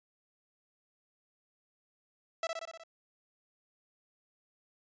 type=tone with echo; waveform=sawtooth; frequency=659.3 Hz; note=E5; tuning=in tune; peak=-27 dBFS; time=2.43-2.47 s; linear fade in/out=2 ms; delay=61 ms; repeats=6; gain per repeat=-3 dB; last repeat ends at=2.836 s; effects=resampled to 16000 Hz